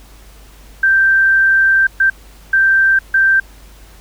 sine tone bursts at uneven times, 1568 Hz, G6, in tune, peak -8 dBFS, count 4, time 0.83-1.87 / 2-2.1 / 2.53-2.99 / 3.14-3.4 s, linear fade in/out 5 ms, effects added 50 Hz sine -39 dBFS peak until 4 s + pink hiss -45 dBFS RMS until 4 s

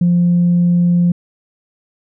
sine tone, 174.61 Hz, F3, in tune, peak -8 dBFS, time 0.01-1.12 s, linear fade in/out 5 ms, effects tanh soft clip ceiling -6 dBFS

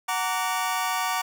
sawtooth chord, Gb augmented, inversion none, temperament just, 740 / 925 / 1156.2 Hz, Gb5 / Bb5 / D6, 0 / -14 / -27 cents, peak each -25 dBFS, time 0.08-1.22 s, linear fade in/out 10 ms, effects none

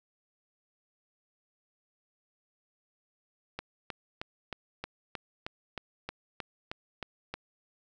click train, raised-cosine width 0.3 ms, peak -20 dBFS, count 13, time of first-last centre 3.59-7.34 s, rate 3.2 Hz, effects none

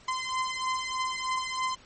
sawtooth beating tone pair, 1031 / 1034.2 Hz, C6 / C6, -26 / -20 cents, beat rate 3.2 Hz, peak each -28 dBFS, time 0.08-1.75 s, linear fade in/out 5 ms, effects pink hiss -55 dBFS RMS until 1.85 s + MP3 32 kbps

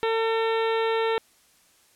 harmonic tone with a mistuned harmonic, 450 Hz, A4, 39 cents sharp, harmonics 1 / 2 / 3 / 4 / 5 / 6 / 7 / 8 / 9, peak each -23 / -29 / -33 / -35 / -37 / -39 / -40 / -41 / -42 dBFS, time 0.03-1.18 s, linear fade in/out 0 ms, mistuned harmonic 9, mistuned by -60 cents, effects white hiss -60 dBFS RMS until 1.95 s + low-pass 12000 Hz 12 dB/octave

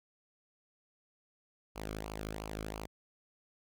sawtooth tone with flanger, 53 Hz, G#1, 36 cents sharp, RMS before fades -42 dBFS, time 1.75-2.87 s, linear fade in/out 20 ms, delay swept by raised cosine 0.53 to 1.12 ms, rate 2.9 Hz, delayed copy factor -0.7, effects none

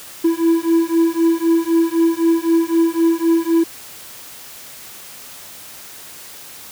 triangle beating tone pair, 329.6 / 333.5 Hz, E4 / E4, 0 / +20 cents, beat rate 3.9 Hz, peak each -14 dBFS, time 0.24-3.64 s, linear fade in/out 10 ms, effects white hiss -37 dBFS RMS until 6.71 s + high-pass 60 Hz 12 dB/octave

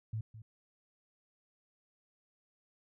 sine tone with echo, 110 Hz, A2, in tune, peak -34 dBFS, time 0.13-0.21 s, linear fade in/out 5 ms, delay 210 ms, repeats 1, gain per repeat -13 dB, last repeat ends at 0.42 s, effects none

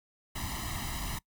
pink noise with comb filter, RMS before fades -36 dBFS, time 0.35-1.19 s, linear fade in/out 10 ms, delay 1 ms, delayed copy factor +0.9, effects noise-tail reverb RT60 0.1 s tail -23 dB re dry

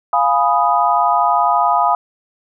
sine chord, F half-diminished seventh, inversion none, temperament equal, 698.5 / 830.6 / 987.8 / 1244.5 Hz, F5 / Ab5 / Cb6 / Eb6, 0 / 0 / 0 / 0 cents, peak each -17 dBFS, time 0.13-1.95 s, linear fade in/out 2 ms, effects none

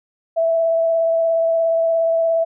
sine tone with vibrato, 659.3 Hz, E5, in tune, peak -14 dBFS, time 0.36-2.45 s, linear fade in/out 20 ms, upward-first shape triangle, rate 17 Hz, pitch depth 15 cents each way, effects none

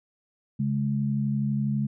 sine tone pair together, 137.81 / 210 Hz, C#3 / G#3, -10 / +19 cents, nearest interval perfect fifth, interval 729 cents, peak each -26 dBFS, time 0.59-1.87 s, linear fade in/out 10 ms, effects none

